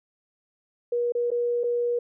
sine tone with dropouts, 479.7 Hz, A#4, 50 cents sharp, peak -22 dBFS, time 0.92-1.99 s, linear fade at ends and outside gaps 5 ms, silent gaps 1.122-1.15 / 1.305-1.315 / 1.635-1.639 s, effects none

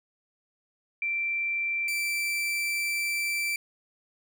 sine / 40% pulse tone pair in turn, 2349 / 2338 Hz, D7 / D7, 0 / -8 cents, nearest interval unison, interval 8 cents, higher first, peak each -26 dBFS, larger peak neither, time 1.02-1.88 / 1.88-3.56 s, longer second, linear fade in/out 2 ms, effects none

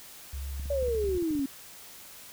sine tone with pitch glide, 68.8 to 69.44 Hz, C#2 to C#2, -12 to +4 cents, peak -33 dBFS, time 0.33-1.18 s, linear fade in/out 5 ms, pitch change +16 cents, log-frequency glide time 0.76-0.93 s
clicks, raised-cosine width 5 ms, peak -32 dBFS, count 12, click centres 0.597 / 0.657 / 0.827 / 0.884 / 0.949 / 1.041 / 1.089 / 1.15 / 1.225 / 1.308 / 1.352 / 1.393 s
sine exponential sweep, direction down, 582 to 265.1 Hz, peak -26 dBFS, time 0.7-1.46 s, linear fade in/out 5 ms
effects white hiss -48 dBFS RMS until 2.32 s

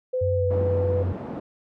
sine tone with pitch glide, 509 to 497.7 Hz, C5 to B4, -48 to +13 cents, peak -22 dBFS, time 0.13-1.03 s, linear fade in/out 10 ms, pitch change -39 cents, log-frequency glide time 0.35-0.45 s
sine tone, 92.5 Hz, F#2, in tune, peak -23 dBFS, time 0.21-1.13 s, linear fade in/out 10 ms
pink band-pass noise, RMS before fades -34 dBFS, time 0.5-1.4 s, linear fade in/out 10 ms, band 160 to 640 Hz, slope 12 dB/octave
effects none

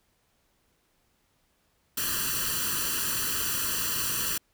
white noise with comb filter, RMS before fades -29 dBFS, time 1.97-4.38 s, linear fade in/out 5 ms, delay 0.68 ms, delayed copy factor +1, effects pink hiss -70 dBFS RMS until 4.53 s

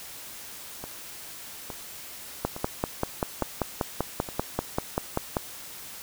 two click trains, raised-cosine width 1 ms, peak -21 / -10 dBFS, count 5 / 16, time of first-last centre 0.84-4.288 / 2.45-5.368 s, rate 1.16 / 5.14 Hz, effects white hiss -42 dBFS RMS until 6.02 s

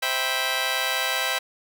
10% pulse chord, C major seventh, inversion none, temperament just, 523.3 / 654.1 / 784.9 / 981.1 Hz, C5 / E5 / G5 / B5, 0 / -14 / +2 / -12 cents, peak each -22 / -21 / -21 / -24 dBFS, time 0.02-1.39 s, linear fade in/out 10 ms, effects none

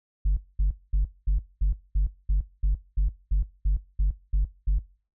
sine tone bursts, 48 Hz, G1, 36 cents flat, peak -16 dBFS, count 14, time 0.25-4.79 s, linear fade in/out 10 ms, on 120 ms, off 220 ms, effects noise-tail reverb RT60 0.4 s tail -22 dB re dry + tanh soft clip ceiling -18 dBFS

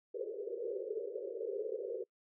pink band-pass noise, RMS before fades -40 dBFS, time 0.14-2.04 s, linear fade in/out 10 ms, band 380 to 530 Hz, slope 96 dB/octave, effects noise-tail reverb RT60 0.1 s tail -26 dB re dry

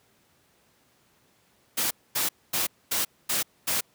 white noise bursts, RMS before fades -26 dBFS, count 6, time 1.77-3.81 s, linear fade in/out 10 ms, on 140 ms, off 240 ms, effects pink hiss -64 dBFS RMS until 3.94 s + high-pass 100 Hz 12 dB/octave

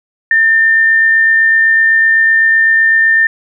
sine tone with amplitude modulation, 1800 Hz, A6, 39 cents sharp, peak -5 dBFS, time 0.31-3.27 s, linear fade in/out 2 ms, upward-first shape sine, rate 67.9 Hz, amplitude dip 25%, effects none

